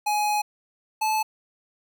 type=tone pair in turn; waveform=square; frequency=838 / 867.7 Hz; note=G#5 / A5; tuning=+15 / -24 cents; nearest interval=minor second; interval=61 cents; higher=second; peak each=-22 dBFS; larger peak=neither; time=0.06-0.42 / 1.01-1.23 s; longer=first; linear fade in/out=10 ms; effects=none